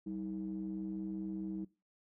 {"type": "ring-modulated tone", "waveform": "triangle", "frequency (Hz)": 62.3, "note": "B1", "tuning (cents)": 16, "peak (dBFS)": -32, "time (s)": [0.06, 1.65], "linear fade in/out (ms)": 10, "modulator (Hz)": 256, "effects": ["noise-tail reverb RT60 0.3 s tail -22 dB re dry", "tanh soft clip ceiling -28 dBFS"]}